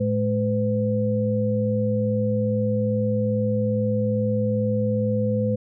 sine tone cluster, 110 / 212.4 / 506 Hz, A2 / G#3 / B4, 0 / +39 / +42 cents, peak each -24 dBFS, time 0-5.56 s, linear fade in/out 10 ms, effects none

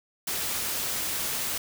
white noise, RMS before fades -30 dBFS, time 0.27-1.58 s, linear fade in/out 5 ms, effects none

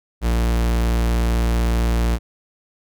45% pulse tone, 57.8 Hz, A#1, 14 cents flat, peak -16 dBFS, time 0.21-2.19 s, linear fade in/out 50 ms, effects none

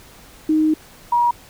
sine tone pair in turn, 311.1 / 955.7 Hz, D#4 / A#5, 0 / +43 cents, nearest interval octave + perfect fifth, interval 1943 cents, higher second, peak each -13 dBFS, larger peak neither, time 0.49-0.74 / 1.12-1.31 s, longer first, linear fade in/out 5 ms, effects pink hiss -45 dBFS RMS until 1.49 s

